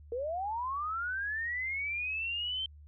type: linear sweep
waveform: sine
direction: up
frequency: 454 to 3134 Hz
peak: -32 dBFS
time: 0.12-2.66 s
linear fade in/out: 2 ms
effects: added 74 Hz sine -50 dBFS peak until 2.87 s